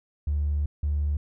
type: tone pair in turn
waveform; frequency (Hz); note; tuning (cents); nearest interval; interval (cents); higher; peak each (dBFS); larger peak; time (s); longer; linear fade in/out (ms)
triangle; 73.42 / 73.42; D2 / D2; 0 / 0; unison; 0; neither; -19; neither; 0.27-0.66 / 0.83-1.17; first; 5
effects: tanh soft clip ceiling -20 dBFS